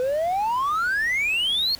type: exponential sweep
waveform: triangle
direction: up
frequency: 493.9 to 4435 Hz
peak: -18 dBFS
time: 0-1.75 s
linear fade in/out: 0 ms
effects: tanh soft clip ceiling -15 dBFS + pink hiss -45 dBFS RMS until 1.79 s